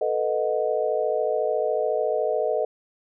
sine chord, B dominant seventh, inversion third, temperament equal with one note detuned, 440 / 493.9 / 622.3 / 732.3 Hz, A4 / B4 / D#5 / F#5, 0 / 0 / 0 / -18 cents, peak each -26 / -27 / -25 / -31 dBFS, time 0.01-2.65 s, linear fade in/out 5 ms, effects none

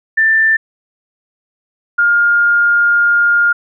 sine tone pair in turn, 1778 / 1413.2 Hz, A6 / F6, +18 / +20 cents, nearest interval major third, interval 398 cents, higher first, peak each -8 dBFS, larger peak neither, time 0.17-0.57 / 1.98-3.53 s, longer second, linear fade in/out 10 ms, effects none

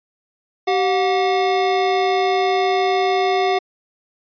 square tone pair together, 384.7 / 723.9 Hz, G4 / F#5, -33 / -38 cents, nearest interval major seventh, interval 1095 cents, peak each -19 dBFS, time 0.67-3.59 s, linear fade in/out 10 ms, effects resampled to 11025 Hz

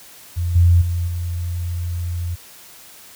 sine tone with level steps, 86.6 Hz, F2, 14 cents flat, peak -18 / -9 / -18 / -21 dBFS, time 0.36-2.36 s, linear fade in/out 20 ms, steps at 0.55 / 0.81 / 1.07 s, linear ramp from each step 10 ms, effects white hiss -43 dBFS RMS until 3.15 s

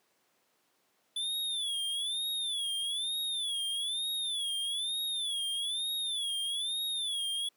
square tone with vibrato, 3469 Hz, A7, 25 cents flat, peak -32 dBFS, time 1.16-7.49 s, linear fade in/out 5 ms, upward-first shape sine, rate 1.1 Hz, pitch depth 140 cents each way, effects pink hiss -72 dBFS RMS until 7.56 s + high-pass 300 Hz 12 dB/octave

